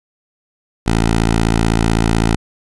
10% pulse tone, 55.9 Hz, A1, 28 cents sharp, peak -4 dBFS, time 0.86-2.36 s, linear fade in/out 10 ms, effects resampled to 24000 Hz

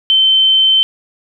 sine tone, 3089 Hz, G7, 26 cents flat, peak -7 dBFS, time 0.1-0.83 s, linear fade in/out 0 ms, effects none

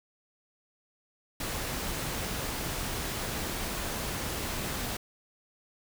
pink noise, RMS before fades -34 dBFS, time 1.4-4.97 s, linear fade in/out 5 ms, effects none

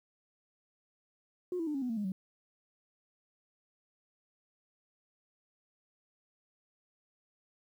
sine tone with pitch steps, 360.2 / 328.4 / 299.4 / 273 / 248.9 / 226.9 / 206.9 / 188.62 Hz, F#4 / E4 / D4 / C#4 / B3 / A#3 / G#3 / F#3, -46 / -6 / +33 / -26 / +14 / -47 / -6 / +34 cents, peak -31 dBFS, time 1.52-2.12 s, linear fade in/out 2 ms, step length 75 ms, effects tanh soft clip ceiling -27 dBFS + 11-bit

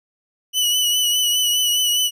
sawtooth tone with vibrato, 2960 Hz, F#7, in tune, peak -13 dBFS, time 0.53-2.11 s, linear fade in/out 50 ms, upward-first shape triangle, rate 4.9 Hz, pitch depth 41 cents each way, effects none

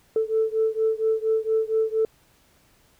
sine beating tone pair, 440 / 444.3 Hz, A4 / A4, 0 / +17 cents, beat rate 4.3 Hz, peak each -22 / -23 dBFS, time 0.16-2.05 s, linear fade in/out 2 ms, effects tanh soft clip ceiling -13 dBFS + pink hiss -60 dBFS RMS until 2.99 s

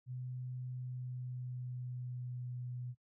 sine tone with pitch glide, 126.3 to 123.84 Hz, B2 to B2, +39 to +5 cents, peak -40 dBFS, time 0.06-2.95 s, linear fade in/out 50 ms, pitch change -34 cents, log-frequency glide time 0.68-2.54 s, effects noise-tail reverb RT60 0.1 s tail -18 dB re dry

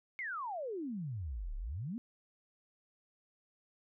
sine exponential two-way sweep, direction down then up, 2217 to 32.49 to 255.6 Hz, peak -37 dBFS, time 0.19-1.98 s, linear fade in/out 0 ms, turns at 1.55 s, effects none

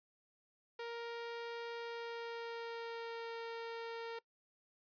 sawtooth tone with pitch glide, 467.6 to 460.4 Hz, A#4 to A#4, +5 to -22 cents, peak -38 dBFS, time 0.79-4.19 s, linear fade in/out 5 ms, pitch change -27 cents, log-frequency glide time 1.75-3.36 s, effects noise-tail reverb RT60 0.1 s tail -22 dB re dry + resampled to 11025 Hz

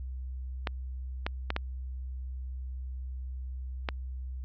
clicks, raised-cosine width 0.3 ms, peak -13 dBFS, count 5, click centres 0.672 / 1.265 / 1.504 / 1.564 / 3.888 s, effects added 64 Hz sine -35 dBFS peak until 4.44 s + low-pass 4000 Hz 12 dB/octave

